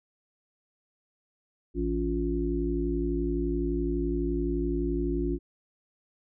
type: harmonic tone with a mistuned harmonic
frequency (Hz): 55.9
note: A1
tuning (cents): +28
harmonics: 1 / 3 / 5 / 6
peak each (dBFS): -30 / -36 / -31 / -30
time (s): 1.74-5.39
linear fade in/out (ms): 50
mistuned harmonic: 6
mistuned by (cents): +80
effects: none